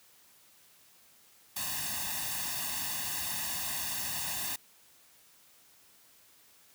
white noise with comb filter, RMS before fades -35 dBFS, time 1.56-4.56 s, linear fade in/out 5 ms, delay 1.1 ms, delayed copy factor +0.85, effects white hiss -61 dBFS RMS until 6.74 s + high-pass 60 Hz 12 dB/octave

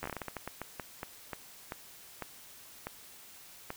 slowing click train, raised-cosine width 0.5 ms, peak -22 dBFS, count 19, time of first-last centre 0.03-3.704 s, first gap 11 ms, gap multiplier 1.29, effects white hiss -53 dBFS RMS until 3.76 s

